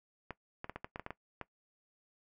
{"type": "clicks", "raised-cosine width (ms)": 0.5, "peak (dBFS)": -25, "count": 10, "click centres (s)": [0.307, 0.644, 0.696, 0.76, 0.845, 0.959, 0.996, 1.064, 1.106, 1.413], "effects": ["noise-tail reverb RT60 0.1 s tail -18 dB re dry"]}